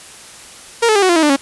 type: tone with pitch steps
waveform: sawtooth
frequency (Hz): 466.2 / 432.5 / 401.2 / 372.2 / 345.2 / 320.3 / 297.1 / 275.6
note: A#4 / A4 / G4 / F#4 / F4 / E4 / D4 / C#4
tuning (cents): 0 / -30 / +40 / +10 / -20 / -50 / +20 / -10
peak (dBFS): -6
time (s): 0.82-1.364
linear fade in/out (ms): 10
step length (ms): 68
effects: white hiss -37 dBFS RMS until 1.41 s + resampled to 24000 Hz